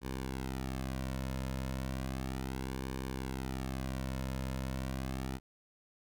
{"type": "tone with flanger", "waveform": "sawtooth", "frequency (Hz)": 65.6, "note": "C2", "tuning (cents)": 5, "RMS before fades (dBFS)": -38, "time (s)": [0.01, 5.4], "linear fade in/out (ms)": 50, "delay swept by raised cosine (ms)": [1.5, 2.6], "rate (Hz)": 0.34, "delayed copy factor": -0.7, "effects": []}